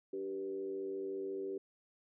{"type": "tone with frequency modulation", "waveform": "sine", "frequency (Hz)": 388.2, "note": "G4", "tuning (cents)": -17, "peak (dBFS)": -37, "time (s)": [0.13, 1.58], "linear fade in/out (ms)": 5, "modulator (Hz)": 94.3, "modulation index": 0.69, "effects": []}